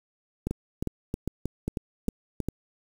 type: two click trains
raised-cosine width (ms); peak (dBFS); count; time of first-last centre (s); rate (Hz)
3; -15 / -16; 6 / 7; 0.47-2.486 / 0.51-2.403; 2.48 / 3.17
effects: 7-bit